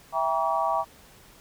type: chord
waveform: sine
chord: E diminished seventh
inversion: none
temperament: just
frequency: 659.3 / 791.1 / 949.3 / 1139.2 Hz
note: E5 / G5 / Bb5 / Db6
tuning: 0 / +16 / +31 / +47 cents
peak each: -28 dBFS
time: 0.12-0.85 s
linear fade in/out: 50 ms
effects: pink hiss -53 dBFS RMS until 1.4 s